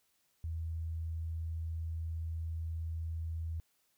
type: tone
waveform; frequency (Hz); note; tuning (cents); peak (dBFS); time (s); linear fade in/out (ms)
sine; 81.5; E2; -19; -35; 0.44-3.6; 0
effects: white hiss -75 dBFS RMS until 3.97 s